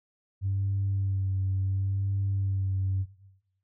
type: tone with vibrato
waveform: sine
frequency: 97 Hz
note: G2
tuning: 18 cents flat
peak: -24 dBFS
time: 0.41-3.06 s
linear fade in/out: 50 ms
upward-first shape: sine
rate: 0.71 Hz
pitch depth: 27 cents each way
effects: noise-tail reverb RT60 0.9 s tail -17 dB re dry + tanh soft clip ceiling -21 dBFS